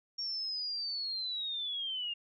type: linear sweep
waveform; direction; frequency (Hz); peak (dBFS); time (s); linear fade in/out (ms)
sine; down; 5550 to 2794; -34; 0.18-2.14; 10
effects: none